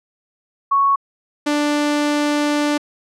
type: tone pair in turn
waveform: sine / sawtooth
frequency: 1108.7 / 294.4 Hz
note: C#6 / D4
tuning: 0 / +4 cents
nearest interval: octave + major seventh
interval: 2296 cents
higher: first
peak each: -12 dBFS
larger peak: neither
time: 0.71-0.96 / 1.46-2.78 s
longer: second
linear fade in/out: 10 ms
effects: low-pass 8000 Hz 12 dB/octave